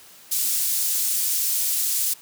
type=high-pass noise; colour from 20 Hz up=pink; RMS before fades=-23 dBFS; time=0.31-2.14 s; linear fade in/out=10 ms; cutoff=7800 Hz; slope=12 dB/octave; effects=white hiss -48 dBFS RMS until 2.21 s + high-pass 100 Hz 12 dB/octave